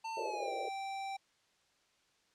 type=tone with pitch glide; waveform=square; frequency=897 to 780.9 Hz; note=A5 to G5; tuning=+33 to -7 cents; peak=-39 dBFS; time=0.04-1.17 s; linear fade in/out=10 ms; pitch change=-240 cents; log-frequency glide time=0.18-0.52 s
type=band-pass noise; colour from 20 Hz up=white; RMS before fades=-41 dBFS; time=0.17-0.69 s; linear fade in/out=2 ms; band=350 to 650 Hz; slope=96 dB/octave
effects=white hiss -72 dBFS RMS until 2.34 s + low-pass 6000 Hz 12 dB/octave